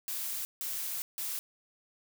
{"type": "noise bursts at uneven times", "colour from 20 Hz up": "blue", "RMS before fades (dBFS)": -36, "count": 3, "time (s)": [[0.08, 0.45], [0.61, 1.02], [1.18, 1.39]], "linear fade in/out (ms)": 0, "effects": []}